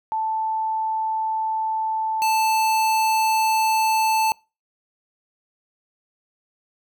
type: tone pair in turn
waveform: sine / square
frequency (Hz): 880 / 880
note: A5 / A5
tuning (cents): 0 / 0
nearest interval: unison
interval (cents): 0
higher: neither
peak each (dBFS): -21 / -18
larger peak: second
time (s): 0.12-2.22 / 2.22-4.32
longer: neither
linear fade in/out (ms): 0
effects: noise-tail reverb RT60 0.3 s tail -26 dB re dry